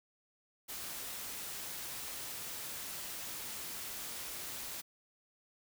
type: noise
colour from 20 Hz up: white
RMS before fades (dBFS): -43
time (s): 0.68-4.82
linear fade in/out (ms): 20
effects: none